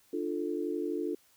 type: chord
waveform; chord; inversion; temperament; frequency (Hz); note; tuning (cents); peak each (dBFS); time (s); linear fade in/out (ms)
sine; D minor; none; equal with one note detuned; 297.2 / 349.2 / 440; D4 / F4 / A4; +21 / 0 / 0; -35 / -34 / -36; 0.13-1.15; 5
effects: white hiss -65 dBFS RMS until 1.36 s